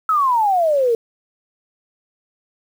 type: exponential sweep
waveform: sine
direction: down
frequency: 1318.5 to 447.5 Hz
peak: -13 dBFS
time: 0.09-0.95 s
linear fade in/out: 2 ms
effects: 7-bit